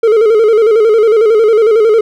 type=tone with vibrato; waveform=triangle; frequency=440 Hz; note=A4; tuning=in tune; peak=-3 dBFS; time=0.03-2.01 s; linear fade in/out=5 ms; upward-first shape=square; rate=11 Hz; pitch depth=71 cents each way; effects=none